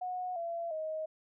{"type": "tone with pitch steps", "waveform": "sine", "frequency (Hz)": [730, 677.2, 628.2], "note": ["F#5", "E5", "D#5"], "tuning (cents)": [-24, 46, 16], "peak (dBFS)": -34, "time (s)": [0.01, 1.06], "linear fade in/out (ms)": 10, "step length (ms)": 350, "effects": []}